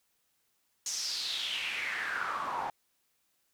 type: noise with band-pass filter sweep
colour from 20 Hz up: pink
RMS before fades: -35 dBFS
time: 0.86-2.7 s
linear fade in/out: 2 ms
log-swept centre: 6400 to 820 Hz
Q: 5.2
effects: white hiss -75 dBFS RMS until 3.53 s